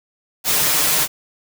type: noise with comb filter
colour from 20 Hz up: white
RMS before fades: -17 dBFS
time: 0.44-1.08 s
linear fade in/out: 50 ms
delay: 6.6 ms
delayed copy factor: +0.9
effects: none